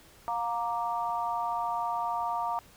sine chord, Bb major, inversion second, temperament equal with one note detuned, 708.2 / 932.3 / 1174.7 Hz, F5 / Bb5 / D6, +24 / 0 / 0 cents, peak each -33 / -31 / -35 dBFS, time 0.28-2.59 s, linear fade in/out 0 ms, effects pink hiss -56 dBFS RMS until 2.76 s

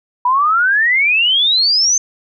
sine exponential sweep, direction up, 966 to 6340 Hz, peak -10 dBFS, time 0.25-1.98 s, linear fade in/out 5 ms, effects none

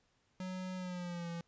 square tone with pitch glide, 185 to 169.65 Hz, F#3 to F3, 0 to -50 cents, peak -40 dBFS, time 0.4-1.41 s, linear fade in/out 2 ms, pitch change -150 cents, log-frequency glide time 0.76-1.29 s, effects pink hiss -75 dBFS RMS until 1.47 s + resampled to 16000 Hz

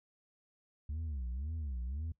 sine tone with vibrato, 69.9 Hz, C#2, 15 cents sharp, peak -33 dBFS, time 0.89-2.12 s, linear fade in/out 5 ms, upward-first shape sine, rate 1.9 Hz, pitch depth 270 cents each way, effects noise-tail reverb RT60 0.1 s tail -22 dB re dry + tanh soft clip ceiling -35 dBFS

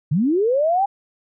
sine linear sweep, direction up, 130.81 to 815 Hz, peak -15 dBFS, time 0.11-0.86 s, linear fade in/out 10 ms, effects none

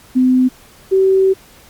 sine tone pair in turn, 255.4 / 382.7 Hz, C4 / G4, -42 / -42 cents, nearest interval perfect fifth, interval 700 cents, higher second, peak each -8 dBFS, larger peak neither, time 0.15-0.49 / 0.91-1.34 s, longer second, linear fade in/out 20 ms, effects pink hiss -44 dBFS RMS until 1.69 s + MP3 96 kbps

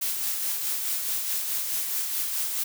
blue noise with tremolo, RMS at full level -27 dBFS, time 0.01-2.64 s, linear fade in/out 10 ms, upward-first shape sine, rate 4.7 Hz, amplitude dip 35%, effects none

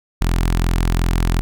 sawtooth tone with notch filter, 42.76 Hz, F1, 36 cents flat, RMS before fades -17 dBFS, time 0.21-1.41 s, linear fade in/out 0 ms, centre 520 Hz, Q 1.6, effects none

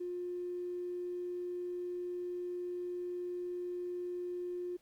triangle tone with tanh clipping, 355.6 Hz, F4, 31 cents sharp, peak -36 dBFS, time 0-4.77 s, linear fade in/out 10 ms, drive 2 dB, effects pink hiss -71 dBFS RMS until 4.81 s

